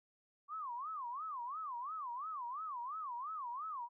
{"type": "tone with vibrato", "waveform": "sine", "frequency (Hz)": 1108.7, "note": "C#6", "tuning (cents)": 0, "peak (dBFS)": -40, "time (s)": [0.48, 3.89], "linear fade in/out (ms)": 50, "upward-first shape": "sine", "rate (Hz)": 2.9, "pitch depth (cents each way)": 280, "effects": []}